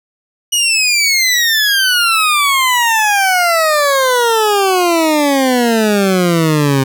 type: exponential sweep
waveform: 20% pulse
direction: down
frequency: 2936 to 132.4 Hz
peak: -5 dBFS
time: 0.52-6.84 s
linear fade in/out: 10 ms
effects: none